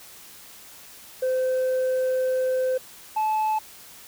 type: tone pair in turn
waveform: sine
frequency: 515 / 866.1 Hz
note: C5 / A5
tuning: -28 / -28 cents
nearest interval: major sixth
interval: 900 cents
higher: second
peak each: -18 dBFS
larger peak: neither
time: 1.22-2.78 / 3.16-3.59 s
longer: first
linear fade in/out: 10 ms
effects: tanh soft clip ceiling -20 dBFS + white hiss -46 dBFS RMS until 4.07 s